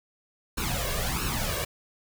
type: noise with flanger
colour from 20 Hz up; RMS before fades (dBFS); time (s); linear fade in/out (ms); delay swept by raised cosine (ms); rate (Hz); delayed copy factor
pink; -29; 0.57-1.65; 10; 0.73 to 1.83; 1.5; +0.75
effects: none